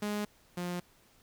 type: tone pair in turn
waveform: sawtooth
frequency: 208 / 176.99 Hz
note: G#3 / F3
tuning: +3 / +23 cents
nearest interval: minor third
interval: 280 cents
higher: first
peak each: -28 / -30 dBFS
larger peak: first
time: 0.02-0.25 / 0.57-0.8 s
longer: neither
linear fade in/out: 5 ms
effects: pink hiss -64 dBFS RMS until 1.22 s